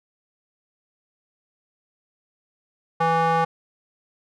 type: tone with band-pass filter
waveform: square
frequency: 164.81 Hz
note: E3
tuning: in tune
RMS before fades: -20 dBFS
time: 3-3.45 s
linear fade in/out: 10 ms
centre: 940 Hz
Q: 2.4
effects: none